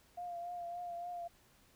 sine tone with vibrato, 698.5 Hz, F5, in tune, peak -40 dBFS, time 0.17-1.28 s, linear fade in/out 10 ms, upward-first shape triangle, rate 3.5 Hz, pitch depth 34 cents each way, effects pink hiss -67 dBFS RMS until 1.75 s

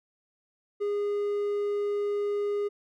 triangle tone, 410 Hz, G#4, 22 cents flat, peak -24 dBFS, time 0.8-2.69 s, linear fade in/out 20 ms, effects none

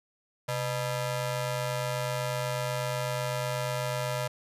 sawtooth ring-modulated tone, 369.9 Hz, F#4, in tune, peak -22 dBFS, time 0.48-4.28 s, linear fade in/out 10 ms, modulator 239 Hz, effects resampled to 32000 Hz

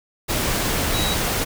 sine tone in noise, 3867 Hz, B7, 37 cents flat, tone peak -25 dBFS, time 0.93-1.15 s, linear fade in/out 20 ms, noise pink, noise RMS -22 dBFS, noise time 0.28-1.45 s, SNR -6 dB, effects none

